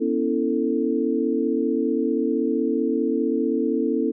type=tone cluster; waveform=sine; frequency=243 / 278.5 / 328.2 / 444.7 Hz; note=B3 / C#4 / E4 / A4; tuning=-28 / +8 / -8 / +18 cents; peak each=-25 dBFS; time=0-4.12 s; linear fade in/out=20 ms; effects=none